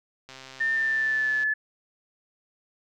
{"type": "click train", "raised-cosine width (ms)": 0.2, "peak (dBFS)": -26, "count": 152, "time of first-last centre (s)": [0.29, 1.434], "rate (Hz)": 132}
{"type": "tone with pitch glide", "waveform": "sine", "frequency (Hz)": [1800, 1727.7], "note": ["A6", "A6"], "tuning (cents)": [39, -32], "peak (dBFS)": -22, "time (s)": [0.6, 1.54], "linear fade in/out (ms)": 10, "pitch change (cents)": -71, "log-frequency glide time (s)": [0.72, 1.35]}
{"effects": []}